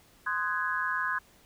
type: chord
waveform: sine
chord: Ab dominant seventh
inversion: first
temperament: just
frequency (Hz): 1038.3 / 1245.9 / 1495.1 / 1661.2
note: C6 / Eb6 / Gb6 / Ab6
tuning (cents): -14 / +2 / +18 / 0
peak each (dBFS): -33 / -36 / -34 / -31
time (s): 0.26-1.19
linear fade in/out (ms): 10
effects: pink hiss -60 dBFS RMS until 1.45 s